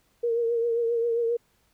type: tone with vibrato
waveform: sine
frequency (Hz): 466.2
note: A#4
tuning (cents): 0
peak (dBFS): -22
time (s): 0.23-1.37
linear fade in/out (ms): 10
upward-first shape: triangle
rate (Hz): 7.5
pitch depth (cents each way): 46
effects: pink hiss -67 dBFS RMS until 1.73 s